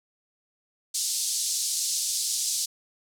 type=band-pass noise; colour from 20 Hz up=white; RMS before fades=-28 dBFS; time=0.94-2.66 s; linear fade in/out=10 ms; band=4300 to 9200 Hz; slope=24 dB/octave; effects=none